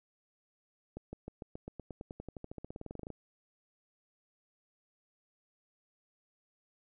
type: accelerating click train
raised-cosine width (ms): 2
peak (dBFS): -29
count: 27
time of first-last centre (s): 0.97-3.103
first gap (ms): 160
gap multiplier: 0.94
effects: none